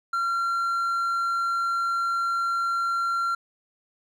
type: tone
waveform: triangle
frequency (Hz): 1372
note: F6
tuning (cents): -31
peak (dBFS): -21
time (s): 0.13-3.35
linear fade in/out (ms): 5
effects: none